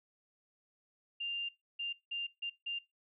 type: tone bursts at uneven times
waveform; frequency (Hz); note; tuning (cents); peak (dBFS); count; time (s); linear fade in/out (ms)
sine; 2794; F7; 0; -35; 5; 1.2-1.49 / 1.79-1.93 / 2.11-2.27 / 2.42-2.5 / 2.66-2.79; 10
effects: noise-tail reverb RT60 0.2 s tail -20 dB re dry